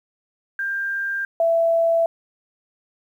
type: tone pair in turn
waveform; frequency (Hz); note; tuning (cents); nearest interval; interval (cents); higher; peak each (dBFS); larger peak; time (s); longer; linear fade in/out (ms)
sine; 1592 / 665.5; G6 / E5; +26 / +16; octave + minor third; 1510; first; -22 / -15; second; 0.59-1.25 / 1.4-2.06; neither; 2
effects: 9-bit